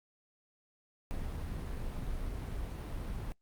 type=noise; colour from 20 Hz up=brown; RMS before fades=-38 dBFS; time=1.11-3.32 s; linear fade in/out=0 ms; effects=noise-tail reverb RT60 0.1 s tail -22 dB re dry + Opus 48 kbps